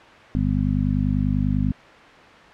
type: harmonic tone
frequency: 50.1 Hz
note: G1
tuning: 38 cents sharp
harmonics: 1 / 2 / 3 / 4 / 5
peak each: -25 / -25 / -25 / -25 / -25 dBFS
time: 0.35-1.72 s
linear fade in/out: 0 ms
effects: white hiss -44 dBFS RMS until 2.53 s + low-pass 2000 Hz 12 dB/octave